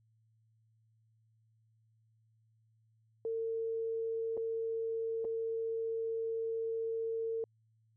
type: tone with dropouts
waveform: sine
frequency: 452.6 Hz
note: A4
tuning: 49 cents sharp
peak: -33 dBFS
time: 3.25-7.44 s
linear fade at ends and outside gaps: 1 ms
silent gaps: 4.369-4.375 / 5.245-5.25 s
effects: added 111 Hz sine -68 dBFS peak until 7.96 s